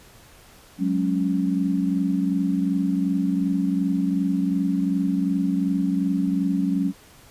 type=chord; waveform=sine; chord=F# suspended second; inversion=none; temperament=equal; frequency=185 / 207.7 / 277.2 Hz; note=F#3 / G#3 / C#4; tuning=0 / 0 / 0 cents; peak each=-23 / -27 / -23 dBFS; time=0.78-6.93 s; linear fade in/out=50 ms; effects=pink hiss -50 dBFS RMS until 7.3 s + resampled to 32000 Hz